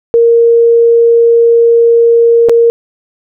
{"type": "tone with dropouts", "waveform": "sine", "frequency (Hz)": 465.7, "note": "A#4", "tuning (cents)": -2, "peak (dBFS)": -3, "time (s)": [0.14, 2.7], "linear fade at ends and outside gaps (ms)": 0, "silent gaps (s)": [2.487, 2.495], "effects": []}